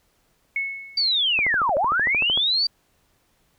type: tone with exponential decay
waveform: sine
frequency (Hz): 2198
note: C#7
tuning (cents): -15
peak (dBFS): -20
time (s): 0.56-1.25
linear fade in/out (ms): 2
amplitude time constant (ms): 150
type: linear two-way sweep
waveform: sine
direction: down then up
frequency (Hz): 4699 to 523.3 to 4699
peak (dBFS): -18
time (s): 0.97-2.67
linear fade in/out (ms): 5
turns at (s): 1.76
type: click train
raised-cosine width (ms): 1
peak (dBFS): -17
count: 14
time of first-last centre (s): 1.39-2.375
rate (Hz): 13.2
effects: pink hiss -65 dBFS RMS until 3.58 s